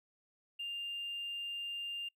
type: tone with hard clipping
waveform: sine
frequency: 2800 Hz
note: F7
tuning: 4 cents sharp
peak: -38 dBFS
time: 0.59-2.09 s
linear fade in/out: 10 ms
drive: 1 dB
effects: noise-tail reverb RT60 0.1 s tail -25 dB re dry